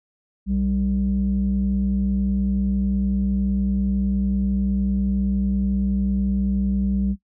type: tone pair together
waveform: sine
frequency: 61.74 / 196 Hz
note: B1 / G3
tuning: 0 / 0 cents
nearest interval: octave + minor sixth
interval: 2000 cents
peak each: -23 / -19 dBFS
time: 0.46-7.16 s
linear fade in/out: 50 ms
effects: noise-tail reverb RT60 0.1 s tail -17 dB re dry + tanh soft clip ceiling -13 dBFS